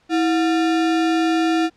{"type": "tone with sample-and-hold", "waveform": "sine", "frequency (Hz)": 325.5, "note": "E4", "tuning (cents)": -22, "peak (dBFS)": -15, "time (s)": [0.09, 1.7], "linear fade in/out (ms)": 50, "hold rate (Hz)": 1050, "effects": ["pink hiss -59 dBFS RMS until 1.76 s", "low-pass 5000 Hz 12 dB/octave"]}